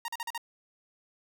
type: tone bursts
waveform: sawtooth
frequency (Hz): 932.3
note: A#5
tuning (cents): 0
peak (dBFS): -29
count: 5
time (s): 0.05-0.378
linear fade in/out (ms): 2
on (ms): 32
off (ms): 42
effects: none